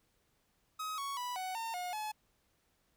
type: tone with pitch steps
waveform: 45% pulse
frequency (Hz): 1267 / 1113 / 985 / 746 / 909 / 719 / 855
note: D#6 / C#6 / B5 / F#5 / A#5 / F#5 / A5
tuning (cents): +31 / +7 / -5 / +14 / -44 / -50 / -50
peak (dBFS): -37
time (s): 0.79-2.12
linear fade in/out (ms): 10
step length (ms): 190
effects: pink hiss -75 dBFS RMS until 2.96 s